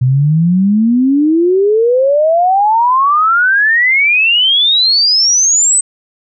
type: exponential sweep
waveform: sine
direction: up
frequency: 123.47 to 8220 Hz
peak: -7 dBFS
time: 0.01-5.81 s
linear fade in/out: 10 ms
effects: none